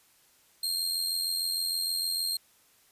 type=tone with amplitude modulation; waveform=sawtooth; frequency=4208 Hz; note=C8; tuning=9 cents sharp; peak=-23 dBFS; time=0.63-2.37 s; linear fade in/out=5 ms; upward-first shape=sine; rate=86.5 Hz; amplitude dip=50%; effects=white hiss -63 dBFS RMS until 2.91 s + resampled to 32000 Hz